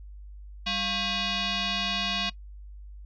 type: tone with frequency modulation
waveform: sine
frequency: 196 Hz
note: G3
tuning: in tune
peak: -26 dBFS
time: 0.66-2.3 s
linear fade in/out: 10 ms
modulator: 896 Hz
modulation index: 4.6
effects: noise-tail reverb RT60 0.1 s tail -20 dB re dry + added 50 Hz sine -41 dBFS peak until 3.05 s